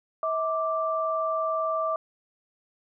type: tone pair together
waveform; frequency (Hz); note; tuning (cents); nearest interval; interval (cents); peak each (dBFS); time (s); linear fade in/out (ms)
sine; 643.5 / 1174.7; E5 / D6; -42 / 0; minor seventh; 1042; -27; 0.23-1.96; 2
effects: none